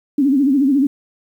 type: tone with vibrato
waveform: sine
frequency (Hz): 275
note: C#4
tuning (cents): -14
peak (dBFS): -11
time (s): 0.18-0.87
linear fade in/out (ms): 5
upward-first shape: sine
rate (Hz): 14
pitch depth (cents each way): 120
effects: 8-bit